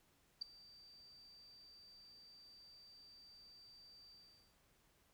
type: tone with ADSR envelope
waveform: sine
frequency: 4657 Hz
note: D8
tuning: 15 cents flat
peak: -36 dBFS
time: 0.41-4.56 s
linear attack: 12 ms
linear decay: 5 ms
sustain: -23 dB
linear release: 450 ms
effects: pink hiss -74 dBFS RMS until 5.13 s